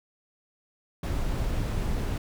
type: noise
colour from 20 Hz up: brown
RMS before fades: -28 dBFS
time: 1.03-2.18 s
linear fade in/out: 5 ms
effects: none